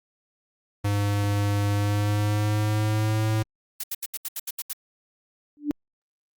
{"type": "tone with pitch glide", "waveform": "square", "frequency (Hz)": [101.9, 109.21], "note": ["G#2", "A2"], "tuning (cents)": [-32, -12], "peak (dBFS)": -22, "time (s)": [0.84, 3.43], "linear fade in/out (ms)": 10, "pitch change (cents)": 120, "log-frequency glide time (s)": [1.72, 3.28]}
{"type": "noise bursts", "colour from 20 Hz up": "blue", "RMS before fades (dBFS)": -30, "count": 9, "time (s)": [3.8, 4.732], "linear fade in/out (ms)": 5, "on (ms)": 36, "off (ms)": 76}
{"type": "tone with exponential growth", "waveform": "sine", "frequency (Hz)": 293.7, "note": "D4", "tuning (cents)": 0, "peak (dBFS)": -17, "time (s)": [5.57, 5.71], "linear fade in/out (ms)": 0, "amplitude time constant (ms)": 30}
{"effects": ["Opus 32 kbps"]}